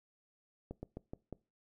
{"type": "slowing click train", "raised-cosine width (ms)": 2, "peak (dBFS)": -29, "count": 5, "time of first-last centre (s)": [0.71, 1.327], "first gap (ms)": 120, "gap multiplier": 1.17, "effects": ["noise-tail reverb RT60 0.3 s tail -22 dB re dry"]}